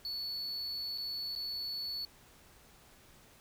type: tone with dropouts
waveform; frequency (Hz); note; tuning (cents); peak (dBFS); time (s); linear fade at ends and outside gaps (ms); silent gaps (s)
triangle; 4431; C#8; -2; -35; 0.05-2.05; 1; 0.977-0.982 / 1.352-1.36
effects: pink hiss -60 dBFS RMS until 3.4 s